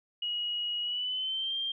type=tone with pitch glide; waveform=sine; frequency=2900 to 3181 Hz; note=F#7 to G7; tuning=-35 to +25 cents; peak=-30 dBFS; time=0.22-1.72 s; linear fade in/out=5 ms; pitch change=+160 cents; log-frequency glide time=0.82-1.55 s; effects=none